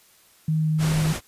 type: tone with vibrato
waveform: sine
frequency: 156.5 Hz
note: D#3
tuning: 10 cents sharp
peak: -19 dBFS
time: 0.48-1.13 s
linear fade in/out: 5 ms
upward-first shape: triangle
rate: 3.3 Hz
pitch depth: 10 cents each way
type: low-pass noise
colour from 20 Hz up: pink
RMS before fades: -30 dBFS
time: 0.78-1.21 s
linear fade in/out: 50 ms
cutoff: 12000 Hz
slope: 24 dB/octave
effects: white hiss -56 dBFS RMS until 1.27 s + resampled to 32000 Hz